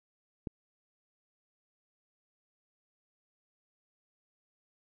click, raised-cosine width 3 ms, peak -23 dBFS, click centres 0.472 s, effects none

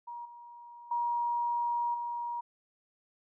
sine tone with level steps, 951 Hz, A#5, 34 cents sharp, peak -39 / -47 / -28 / -33 dBFS, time 0.07-2.41 s, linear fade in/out 10 ms, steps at 0.25 / 0.91 / 1.94 s, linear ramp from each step 5 ms, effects none

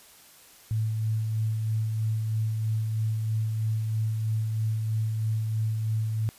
sine tone with tremolo, 110 Hz, A2, in tune, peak -23 dBFS, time 0.71-6.29 s, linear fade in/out 0 ms, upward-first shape sine, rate 3.1 Hz, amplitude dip 30%, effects white hiss -53 dBFS RMS until 6.38 s + resampled to 32000 Hz

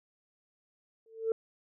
sine tone with exponential growth, 447.9 Hz, A4, 31 cents sharp, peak -22 dBFS, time 1.06-1.32 s, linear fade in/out 2 ms, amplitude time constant 56 ms, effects tanh soft clip ceiling -21 dBFS

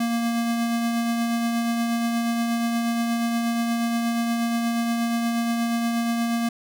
square tone with tremolo, 233.1 Hz, A#3, in tune, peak -21 dBFS, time 0-6.49 s, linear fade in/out 5 ms, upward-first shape triangle, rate 8.4 Hz, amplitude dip 30%, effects none

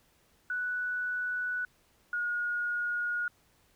sine tone pair in turn, 1480 / 1439.5 Hz, F#6 / F#6, 0 / -48 cents, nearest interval unison, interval 48 cents, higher first, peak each -30 / -29 dBFS, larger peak second, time 0.5-1.65 / 2.13-3.28 s, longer neither, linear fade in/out 2 ms, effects pink hiss -67 dBFS RMS until 3.75 s

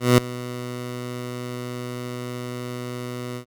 15% pulse tone with ADSR envelope, 123.3 Hz, B2, 2 cents flat, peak -4 dBFS, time 0-3.45 s, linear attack 180 ms, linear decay 7 ms, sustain -19 dB, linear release 85 ms, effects Opus 48 kbps

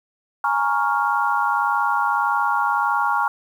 sine chord, Bb minor seventh, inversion third, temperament equal, 830.6 / 932.3 / 1108.7 / 1396.9 Hz, Ab5 / Bb5 / Db6 / F6, 0 / 0 / 0 / 0 cents, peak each -23 dBFS, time 0.44-3.28 s, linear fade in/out 2 ms, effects 8-bit

